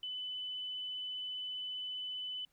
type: tone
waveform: sine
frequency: 3005 Hz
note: F#7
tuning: 26 cents sharp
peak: -38 dBFS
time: 0.03-2.45 s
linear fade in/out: 2 ms
effects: pink hiss -75 dBFS RMS until 2.52 s